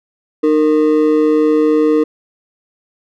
triangle ring-modulated tone, 383.4 Hz, G4, 38 cents flat, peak -4 dBFS, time 0.43-2.04 s, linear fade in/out 10 ms, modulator 77.8 Hz, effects none

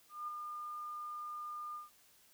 sine tone with ADSR envelope, 1209 Hz, D6, 50 cents sharp, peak -37 dBFS, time 0.09-1.9 s, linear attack 190 ms, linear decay 6 ms, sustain -4 dB, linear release 150 ms, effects white hiss -66 dBFS RMS until 2.33 s

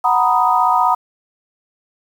sine chord, B major seventh, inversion second, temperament equal, 740 / 932.3 / 987.8 / 1244.5 Hz, F#5 / A#5 / B5 / D#6, 0 / 0 / 0 / 0 cents, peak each -17 dBFS, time 0.04-0.95 s, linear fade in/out 10 ms, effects 7-bit

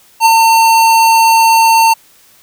square tone with ADSR envelope, 904 Hz, A5, 47 cents sharp, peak -3 dBFS, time 0.2-1.94 s, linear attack 58 ms, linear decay 12 ms, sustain -3 dB, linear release 13 ms, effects white hiss -46 dBFS RMS until 2.42 s

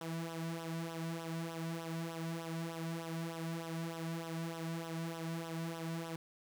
sawtooth tone with flanger, 164.81 Hz, E3, in tune, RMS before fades -41 dBFS, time 0.01-6.16 s, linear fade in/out 2 ms, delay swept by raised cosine 0.43 to 2.43 ms, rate 3.3 Hz, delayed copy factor -0.75, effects 10-bit

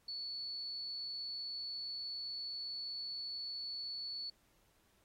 sine tone, 4435 Hz, C#8, in tune, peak -40 dBFS, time 0.08-4.3 s, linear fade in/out 5 ms, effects pink hiss -73 dBFS RMS until 5.04 s + AAC 48 kbps

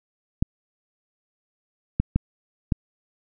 clicks, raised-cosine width 5 ms, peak -7 dBFS, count 4, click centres 0.425 / 2 / 2.16 / 2.722 s, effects none

